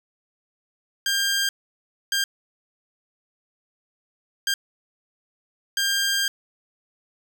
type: tone bursts at uneven times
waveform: 15% pulse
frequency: 1598 Hz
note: G6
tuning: 33 cents sharp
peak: -14 dBFS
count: 4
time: 1.06-1.49 / 2.12-2.24 / 4.47-4.54 / 5.77-6.28 s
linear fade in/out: 2 ms
effects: none